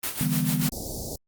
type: noise with tremolo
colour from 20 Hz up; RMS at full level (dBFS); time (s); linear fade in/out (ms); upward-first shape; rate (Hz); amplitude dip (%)
white; -28; 0.03-0.69; 5; sine; 6.8; 70
type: chord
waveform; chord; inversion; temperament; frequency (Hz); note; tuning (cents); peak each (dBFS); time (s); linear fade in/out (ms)
sine; E minor seventh; third; equal with one note detuned; 146.83 / 164.81 / 200.5 / 246.9; D3 / E3 / G3 / B3; 0 / 0 / +39 / 0; -28 / -27 / -30 / -28; 0.21-0.69; 0
type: band-stop noise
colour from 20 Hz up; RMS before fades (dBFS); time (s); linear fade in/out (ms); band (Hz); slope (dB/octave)
pink; -34; 0.72-1.16; 2; 750 to 4500; 48
effects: Opus 32 kbps